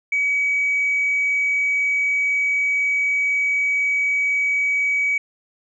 sine tone, 2271 Hz, C#7, 41 cents sharp, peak -16 dBFS, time 0.12-5.18 s, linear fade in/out 5 ms, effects tanh soft clip ceiling -13 dBFS

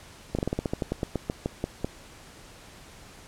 slowing click train, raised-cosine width 2 ms, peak -13 dBFS, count 16, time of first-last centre 0.35-1.845 s, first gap 37 ms, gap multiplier 1.13, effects pink hiss -49 dBFS RMS until 3.27 s + low-pass 10000 Hz 12 dB/octave

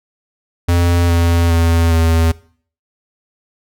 square tone with pitch steps, 86.5 / 85.01 / 83.55 / 82.12 Hz, F2 / F2 / E2 / E2, -16 / -46 / +24 / -6 cents, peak -11 dBFS, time 0.68-2.32 s, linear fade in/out 10 ms, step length 410 ms, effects noise-tail reverb RT60 0.5 s tail -21 dB re dry

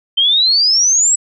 sine exponential sweep, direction up, 3100 to 7900 Hz, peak -9 dBFS, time 0.17-1.16 s, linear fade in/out 10 ms, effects none

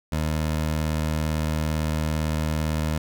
20% pulse tone, 77.78 Hz, D#2, in tune, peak -18 dBFS, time 0.12-2.98 s, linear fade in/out 5 ms, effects none

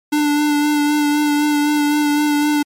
square tone with vibrato, 295.3 Hz, D4, 10 cents sharp, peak -14 dBFS, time 0.12-2.63 s, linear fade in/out 10 ms, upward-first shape sine, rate 3.9 Hz, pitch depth 19 cents each way, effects MP3 64 kbps

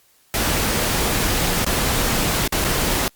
pink noise with dropouts, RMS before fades -20 dBFS, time 0.34-3.08 s, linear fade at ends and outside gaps 1 ms, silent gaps 1.646-1.664 / 2.477-2.523 / 2.643-2.647 s, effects white hiss -57 dBFS RMS until 3.15 s + Opus 48 kbps

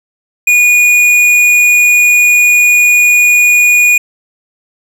sine tone with tanh clipping, 2452 Hz, D#7, 26 cents flat, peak -6 dBFS, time 0.47-3.98 s, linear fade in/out 5 ms, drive 12 dB, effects none

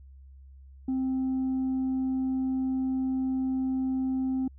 sine tone with tanh clipping, 261.6 Hz, C4, in tune, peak -26 dBFS, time 0.88-4.48 s, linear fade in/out 5 ms, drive 1 dB, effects added 67 Hz sine -47 dBFS peak until 4.58 s

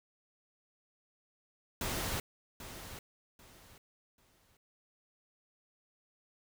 pink noise with echo, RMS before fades -36 dBFS, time 1.81-2.2 s, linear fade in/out 2 ms, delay 790 ms, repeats 3, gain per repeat -11 dB, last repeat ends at 4.57 s, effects none

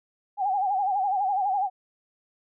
sine tone with vibrato, 784 Hz, G5, in tune, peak -22 dBFS, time 0.37-1.7 s, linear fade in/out 50 ms, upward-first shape sine, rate 12 Hz, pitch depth 100 cents each way, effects none

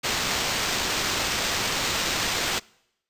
blue noise with sample-and-hold, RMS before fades -26 dBFS, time 0.03-2.6 s, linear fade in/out 20 ms, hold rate 11025 Hz, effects noise-tail reverb RT60 0.8 s tail -25 dB re dry + resampled to 32000 Hz

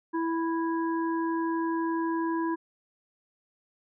harmonic tone, 329.6 Hz, E4, in tune, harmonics 1 / 3 / 5, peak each -27 / -32 / -40 dBFS, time 0.13-2.56 s, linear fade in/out 20 ms, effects none

